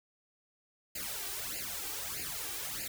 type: noise with flanger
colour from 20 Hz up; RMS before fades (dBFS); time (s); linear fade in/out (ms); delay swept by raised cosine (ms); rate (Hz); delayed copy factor
white; -39; 0.95-2.88; 5; 0.42 to 2.62; 1.6; +1
effects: none